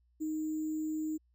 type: tone with sample-and-hold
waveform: sine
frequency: 311.1 Hz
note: D#4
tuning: in tune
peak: -32 dBFS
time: 0.2-1.18 s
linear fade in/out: 20 ms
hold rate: 7350 Hz
effects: added 60 Hz sine -67 dBFS peak until 1.34 s